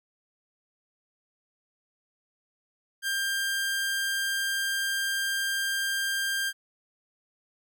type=tone; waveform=sawtooth; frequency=1593 Hz; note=G6; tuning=27 cents sharp; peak=-23 dBFS; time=3.02-6.53 s; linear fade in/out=50 ms; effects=none